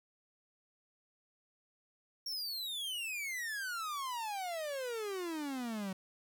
45% pulse exponential sweep, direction down, 5580 to 185 Hz, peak -37 dBFS, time 2.26-5.93 s, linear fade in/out 5 ms, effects none

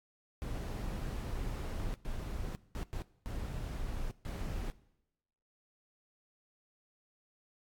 brown noise bursts at uneven times, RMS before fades -38 dBFS, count 6, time 0.42-1.94 / 2.05-2.55 / 2.75-2.83 / 2.93-3.02 / 3.26-4.11 / 4.25-4.7 s, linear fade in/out 0 ms, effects noise-tail reverb RT60 0.9 s tail -20 dB re dry + AAC 64 kbps

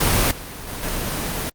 pink noise with level steps, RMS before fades -17 / -34 / -30 / -25 dBFS, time 0-1.5 s, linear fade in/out 10 ms, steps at 0.31 / 0.67 / 0.83 s, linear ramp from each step 2 ms, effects Opus 24 kbps

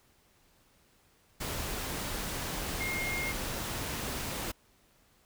sine tone in noise, 2134 Hz, C7, 34 cents sharp, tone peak -33 dBFS, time 2.8-3.32 s, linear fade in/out 10 ms, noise pink, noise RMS -36 dBFS, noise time 1.4-4.52 s, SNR 0 dB, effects pink hiss -66 dBFS RMS until 5.25 s

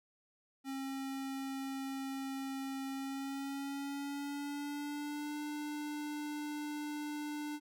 square tone with pitch glide, 269.6 to 297.4 Hz, C#4 to D4, -48 to +22 cents, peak -39 dBFS, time 0.64-7.6 s, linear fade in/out 50 ms, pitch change +170 cents, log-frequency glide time 2.94-5.39 s, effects none

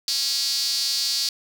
sawtooth tone with high-pass filter, 274.6 Hz, C#4, 16 cents flat, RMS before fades -24 dBFS, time 0.08-1.29 s, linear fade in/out 2 ms, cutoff 4600 Hz, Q 5.9, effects none

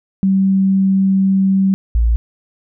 sine tone pair in turn, 192.6 / 57.26 Hz, G3 / A#1, -30 / -30 cents, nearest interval octave + major sixth, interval 2100 cents, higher first, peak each -10 dBFS, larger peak neither, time 0.23-1.74 / 1.95-2.16 s, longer first, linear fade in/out 0 ms, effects none

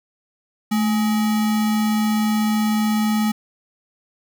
sine tone with sample-and-hold, 216.9 Hz, A3, 25 cents flat, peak -16 dBFS, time 0.71-3.32 s, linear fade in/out 10 ms, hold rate 1050 Hz, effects none

